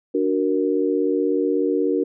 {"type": "chord", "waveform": "sine", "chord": "D augmented", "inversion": "none", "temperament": "equal", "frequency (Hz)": [293.7, 370, 466.2], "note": ["D4", "F#4", "A#4"], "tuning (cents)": [0, 0, 0], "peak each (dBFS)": -22, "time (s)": [0.14, 2.04], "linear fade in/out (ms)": 10, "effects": []}